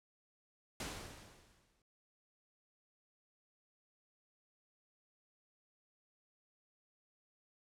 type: noise with exponential decay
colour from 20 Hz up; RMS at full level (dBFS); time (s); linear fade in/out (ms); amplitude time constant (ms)
pink; -40; 0.8-1.82; 2; 220
effects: low-pass 10000 Hz 12 dB/octave